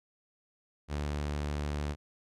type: tone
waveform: sawtooth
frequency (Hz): 73.42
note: D2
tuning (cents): 0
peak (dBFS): -28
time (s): 0.88-1.96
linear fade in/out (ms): 50
effects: low-pass 8000 Hz 12 dB/octave